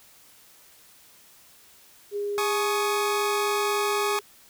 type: tone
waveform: sine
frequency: 408.6 Hz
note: G#4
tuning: 28 cents flat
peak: -26 dBFS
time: 2.11-4.21 s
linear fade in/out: 50 ms
type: chord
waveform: sawtooth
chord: Ab suspended fourth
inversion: none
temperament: equal with one note detuned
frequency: 844.2 / 1108.7 / 1244.5 Hz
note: Ab5 / Db6 / Eb6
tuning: +28 / 0 / 0 cents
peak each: -26 dBFS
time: 2.38-4.19 s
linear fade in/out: 0 ms
effects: white hiss -54 dBFS RMS until 4.49 s